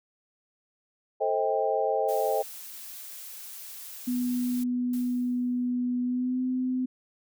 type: chord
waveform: sine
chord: A half-diminished seventh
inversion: none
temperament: just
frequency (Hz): 440 / 528 / 633.6 / 792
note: A4 / C5 / Eb5 / G5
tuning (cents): 0 / +16 / +31 / +18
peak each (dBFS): -29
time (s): 1.2-2.43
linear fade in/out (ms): 20
type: noise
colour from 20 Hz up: blue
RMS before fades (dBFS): -42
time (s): 2.08-4.64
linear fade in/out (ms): 10
type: tone with pitch glide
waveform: sine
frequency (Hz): 246.9 to 255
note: B3 to C4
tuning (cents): 0 to -44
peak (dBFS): -25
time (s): 4.07-6.86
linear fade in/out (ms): 10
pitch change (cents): +56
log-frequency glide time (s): 6.03-6.41
type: noise with exponential decay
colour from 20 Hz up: blue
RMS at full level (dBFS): -44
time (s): 4.93-5.72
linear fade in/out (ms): 5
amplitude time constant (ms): 170
effects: none